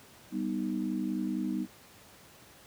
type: chord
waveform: sine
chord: G augmented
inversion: none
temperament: equal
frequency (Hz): 196 / 246.9 / 311.1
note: G3 / B3 / D#4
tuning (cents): 0 / 0 / 0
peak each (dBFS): -34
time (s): 0.31-1.67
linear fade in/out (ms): 50
effects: pink hiss -55 dBFS RMS until 2.66 s + high-pass 80 Hz 12 dB/octave